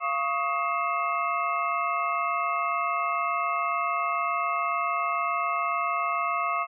sine tone cluster, 688 / 1110 / 1257 / 2125 / 2639 Hz, F5 / C#6 / D#6 / C7 / E7, -26 / +2 / +17 / +26 / +1 cents, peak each -32 / -28 / -29 / -35 / -36 dBFS, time 0-6.67 s, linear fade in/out 50 ms, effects none

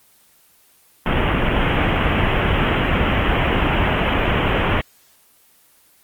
pink low-pass noise, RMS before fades -18 dBFS, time 1.06-4.81 s, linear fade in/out 2 ms, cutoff 3200 Hz, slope 96 dB/octave, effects white hiss -54 dBFS RMS until 6.03 s + Opus 24 kbps

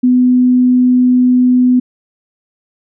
sine tone, 250.4 Hz, B3, 24 cents sharp, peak -6 dBFS, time 0.03-1.8 s, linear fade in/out 10 ms, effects none

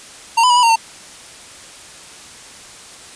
square tone with pitch steps, 919 / 1001 / 969 / 987 / 922 / 904 Hz, A#5 / B5 / B5 / B5 / A#5 / A5, -25 / +23 / -33 / -1 / -19 / +47 cents, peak -10 dBFS, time 0.37-0.76 s, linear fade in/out 10 ms, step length 65 ms, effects white hiss -38 dBFS RMS until 3.15 s + resampled to 22050 Hz

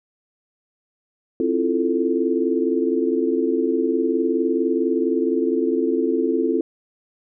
sine chord, F major seventh, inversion second, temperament equal with one note detuned, 265 / 329.6 / 349.2 / 440 Hz, C4 / E4 / F4 / A4, +22 / 0 / 0 / 0 cents, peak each -23 dBFS, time 1.4-6.61 s, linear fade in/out 2 ms, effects none

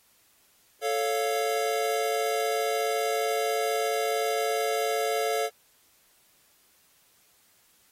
square chord, A augmented, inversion none, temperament equal, 440 / 554.4 / 698.5 Hz, A4 / C#5 / E#5, 0 / 0 / 0 cents, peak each -29 / -32 / -30 dBFS, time 0.81-5.5 s, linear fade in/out 50 ms, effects white hiss -63 dBFS RMS until 7.91 s + AAC 48 kbps

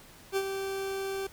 40% pulse tone with ADSR envelope, 389.1 Hz, G4, 13 cents flat, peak -24 dBFS, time 0.32-1.27 s, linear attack 46 ms, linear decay 55 ms, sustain -7 dB, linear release 5 ms, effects pink hiss -53 dBFS RMS until 1.32 s

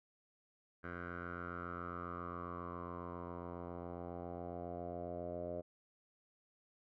10% pulse tone with low-pass filter sweep, 87.31 Hz, F2, in tune, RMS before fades -45 dBFS, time 0.83-5.62 s, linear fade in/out 20 ms, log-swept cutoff 1600 to 600 Hz, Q 6.5, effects none

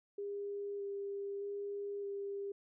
sine tone with vibrato, 401.9 Hz, G4, 43 cents sharp, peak -38 dBFS, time 0.18-2.52 s, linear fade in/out 5 ms, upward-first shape square, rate 0.81 Hz, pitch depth 10 cents each way, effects none

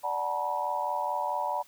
sine chord, B minor seventh, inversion first, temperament equal with one note detuned, 587.3 / 740 / 880 / 964.6 Hz, D5 / F#5 / A5 / B5, 0 / 0 / 0 / -41 cents, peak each -35 / -35 / -33 / -31 dBFS, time 0.03-1.63 s, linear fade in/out 20 ms, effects white hiss -58 dBFS RMS until 1.67 s

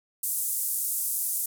pink band-pass noise, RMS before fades -29 dBFS, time 0.23-1.46 s, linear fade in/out 5 ms, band 9000 to 15000 Hz, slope 24 dB/octave, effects none

